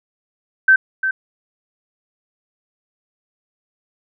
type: tone with echo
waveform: sine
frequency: 1546 Hz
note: G6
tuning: 24 cents flat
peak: -7 dBFS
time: 0.68-0.76 s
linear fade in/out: 5 ms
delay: 350 ms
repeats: 1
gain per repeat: -9 dB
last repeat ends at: 1.11 s
effects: none